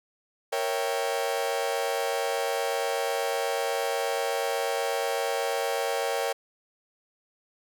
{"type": "chord", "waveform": "40% pulse", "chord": "A# diminished seventh", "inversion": "none", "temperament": "equal", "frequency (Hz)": [466.2, 554.4, 659.3, 784], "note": ["A#4", "C#5", "E5", "G5"], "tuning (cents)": [0, 0, 0, 0], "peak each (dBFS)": [-30, -30, -34, -31], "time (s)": [0.52, 6.33], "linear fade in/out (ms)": 10, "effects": []}